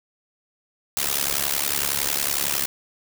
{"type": "noise with amplitude modulation", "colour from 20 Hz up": "white", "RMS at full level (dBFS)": -20, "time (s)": [0.97, 2.66], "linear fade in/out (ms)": 0, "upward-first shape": "sine", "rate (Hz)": 70.9, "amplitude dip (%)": 95, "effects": []}